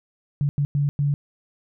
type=tone bursts at uneven times; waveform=sine; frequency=143.4 Hz; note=D3; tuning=41 cents flat; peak=-18 dBFS; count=4; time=0.41-0.49 / 0.58-0.65 / 0.75-0.89 / 0.99-1.14 s; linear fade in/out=0 ms; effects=none